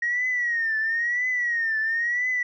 sine tone with vibrato, 1880 Hz, A#6, 14 cents sharp, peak -21 dBFS, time 0.02-2.43 s, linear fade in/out 5 ms, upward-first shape triangle, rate 0.99 Hz, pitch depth 130 cents each way, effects tanh soft clip ceiling -17 dBFS

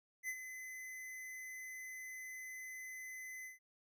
square tone with ADSR envelope, 2031 Hz, B6, 48 cents sharp, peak -38 dBFS, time 0.23-3.59 s, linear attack 56 ms, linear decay 60 ms, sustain -9 dB, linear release 140 ms, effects noise-tail reverb RT60 0.1 s tail -25 dB re dry

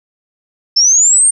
sine linear sweep, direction up, 5240 to 8870 Hz, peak -6 dBFS, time 0.76-1.31 s, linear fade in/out 10 ms, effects none

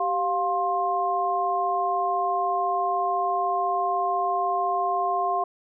sine tone cluster, 389.4 / 705 / 1059 Hz, G4 / F5 / C6, -12 / +16 / +21 cents, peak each -31 / -24 / -26 dBFS, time 0-5.44 s, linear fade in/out 5 ms, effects none

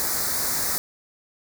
white band-stop noise, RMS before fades -25 dBFS, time 0-0.78 s, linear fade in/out 0 ms, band 2100 to 4100 Hz, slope 48 dB/octave, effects none

